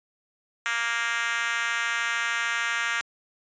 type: tone with high-pass filter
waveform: 5% pulse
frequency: 233.2 Hz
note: A#3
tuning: 1 cent sharp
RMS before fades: -27 dBFS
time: 0.66-3.01 s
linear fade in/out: 0 ms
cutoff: 1500 Hz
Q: 2
effects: resampled to 16000 Hz